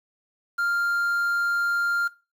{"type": "tone with quantisation", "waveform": "triangle", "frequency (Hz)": 1396.9, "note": "F6", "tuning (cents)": 0, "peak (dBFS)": -20, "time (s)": [0.58, 2.08], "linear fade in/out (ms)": 10, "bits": 8, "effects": ["noise-tail reverb RT60 0.3 s tail -19 dB re dry"]}